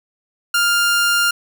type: tone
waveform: sawtooth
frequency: 1400 Hz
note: F6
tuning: 4 cents sharp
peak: -10 dBFS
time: 0.54-1.31 s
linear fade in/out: 5 ms
effects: none